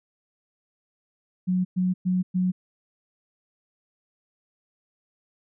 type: tone bursts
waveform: sine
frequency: 183.1 Hz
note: F#3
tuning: 18 cents flat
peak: -20 dBFS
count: 4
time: 1.47-2.52 s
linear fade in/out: 20 ms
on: 180 ms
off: 110 ms
effects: none